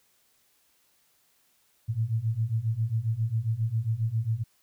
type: beating tone pair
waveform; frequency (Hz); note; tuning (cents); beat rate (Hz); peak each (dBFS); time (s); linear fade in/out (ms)
sine; 108.5 / 115.9; A2 / A#2; -24 / -10; 7.4; -29 / -27; 1.88-4.44; 20
effects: white hiss -67 dBFS RMS until 4.62 s